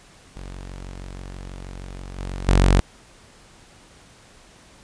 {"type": "tone with level steps", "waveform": "sawtooth", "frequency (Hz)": 46.25, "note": "F#1", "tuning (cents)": 0, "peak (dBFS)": [-30, -24, -9], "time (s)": [0.36, 2.8], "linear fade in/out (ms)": 0, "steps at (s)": [2.18, 2.48], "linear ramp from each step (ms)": 10, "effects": ["pink hiss -50 dBFS RMS until 4.83 s", "resampled to 22050 Hz"]}